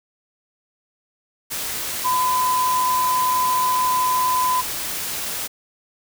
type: tone in noise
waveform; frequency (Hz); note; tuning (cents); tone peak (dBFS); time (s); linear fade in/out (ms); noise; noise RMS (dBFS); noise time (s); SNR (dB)
sine; 1009; B5; +37; -17; 2.04-4.62; 20; white; -27; 1.5-5.48; +7
effects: none